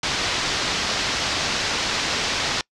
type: low-pass noise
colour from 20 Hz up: white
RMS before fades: -24 dBFS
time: 0.03-2.61 s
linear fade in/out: 2 ms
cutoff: 5600 Hz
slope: 24 dB/octave
effects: noise-tail reverb RT60 0.1 s tail -25 dB re dry + low-pass 9000 Hz 12 dB/octave